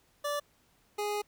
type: tone pair in turn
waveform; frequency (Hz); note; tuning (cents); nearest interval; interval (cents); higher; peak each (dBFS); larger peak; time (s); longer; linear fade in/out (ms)
25% pulse; 582 / 414.9; D5 / G#4; -16 / -2; tritone; 586; first; -27; neither; 0.24-0.4 / 0.98-1.22; second; 10
effects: pink hiss -68 dBFS RMS until 1.27 s